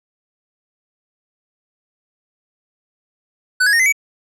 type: tone with pitch steps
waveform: square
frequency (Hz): 1500 / 1664.4 / 1846.7 / 2049 / 2274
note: F#6 / G#6 / A#6 / C7 / C#7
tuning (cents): +23 / +3 / -17 / -37 / +44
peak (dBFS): -12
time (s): 3.6-3.925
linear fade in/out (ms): 10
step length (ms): 65
effects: low-pass 11000 Hz 12 dB/octave